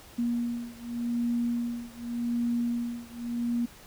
sine beating tone pair, 237.2 / 238.06 Hz, A#3 / A#3, +30 / +37 cents, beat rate 0.86 Hz, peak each -30 / -31 dBFS, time 0.18-3.66 s, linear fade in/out 10 ms, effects pink hiss -51 dBFS RMS until 3.86 s

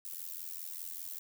violet noise with amplitude modulation, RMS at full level -39 dBFS, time 0.05-1.19 s, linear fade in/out 0 ms, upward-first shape sine, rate 85 Hz, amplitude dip 90%, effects none

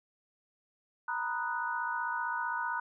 sine chord, B major seventh, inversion third, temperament equal, 932.3 / 987.8 / 1244.5 / 1480 Hz, A#5 / B5 / D#6 / F#6, 0 / 0 / 0 / 0 cents, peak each -36 / -38 / -40 / -35 dBFS, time 1.08-2.8 s, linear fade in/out 5 ms, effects none

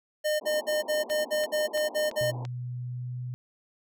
square tone bursts, 608 Hz, D#5, 40 cents flat, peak -25 dBFS, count 10, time 0.24-2.317 s, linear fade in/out 20 ms, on 160 ms, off 53 ms
white band-pass noise, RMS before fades -43 dBFS, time 0.41-2.46 s, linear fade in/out 10 ms, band 210 to 1000 Hz, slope 96 dB/octave
click train, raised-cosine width 0.2 ms, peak -24 dBFS, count 5, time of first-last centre 1.1-2.451 s, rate 2.96 Hz
sine tone with pitch glide, 123.47 to 124.47 Hz, B2 to B2, 0 to +14 cents, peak -32 dBFS, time 2.21-3.34 s, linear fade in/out 0 ms, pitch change +14 cents, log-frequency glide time 2.84-3.22 s
effects none

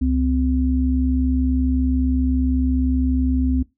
sine tone pair together, 68.2 / 257.1 Hz, C#2 / C4, -28 / -30 cents, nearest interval octave + major seventh, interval 2298 cents, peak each -19 / -19 dBFS, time 0.01-3.63 s, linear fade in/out 10 ms, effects noise-tail reverb RT60 0.2 s tail -20 dB re dry

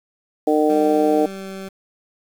harmonic tone, 152.4 Hz, D#3, 36 cents flat, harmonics 2 / 3 / 4 / 5, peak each -18 / -18 / -21 / -22 dBFS, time 0.47-1.26 s, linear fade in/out 5 ms
20% pulse tone with pitch glide, 196 to 192.41 Hz, G3 to G3, 0 to -32 cents, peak -26 dBFS, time 0.69-1.69 s, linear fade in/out 10 ms, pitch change -32 cents, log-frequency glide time 1.04-1.49 s
effects 7-bit

